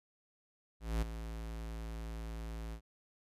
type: tone with ADSR envelope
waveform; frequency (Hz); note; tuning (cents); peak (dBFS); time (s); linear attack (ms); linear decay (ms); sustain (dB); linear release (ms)
square; 55.6; A1; +19; -30; 0.8-2.81; 220; 12; -11; 80
effects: resampled to 32000 Hz